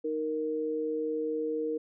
sine tone pair together, 310.4 / 466.2 Hz, D#4 / A#4, -4 / 0 cents, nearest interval perfect fifth, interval 704 cents, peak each -34 / -30 dBFS, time 0.04-1.78 s, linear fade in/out 10 ms, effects none

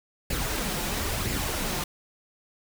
pink noise with flanger, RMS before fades -29 dBFS, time 0.3-1.84 s, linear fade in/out 5 ms, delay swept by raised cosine 0.41 to 5.71 ms, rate 1 Hz, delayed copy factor +0.5, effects none

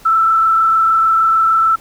sine tone with frequency modulation, 1325 Hz, E6, 9 cents sharp, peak -9 dBFS, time 0.05-1.76 s, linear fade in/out 10 ms, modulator 26.6 Hz, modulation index 0.73, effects pink hiss -43 dBFS RMS until 1.8 s

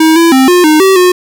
square tone with pitch steps, 318.4 / 334.1 / 263.1 / 356.8 / 308.2 / 383.7 / 361.6 Hz, D#4 / E4 / C4 / F4 / D#4 / G4 / F#4, +40 / +23 / +10 / +37 / -16 / -37 / -40 cents, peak -4 dBFS, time 0-1.12 s, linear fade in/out 5 ms, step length 160 ms, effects none

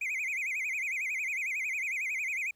triangle tone with vibrato, 2274 Hz, C#7, 44 cents sharp, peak -29 dBFS, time 0.01-2.51 s, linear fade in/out 5 ms, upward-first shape sine, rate 11 Hz, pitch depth 190 cents each way, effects pink hiss -73 dBFS RMS until 2.55 s

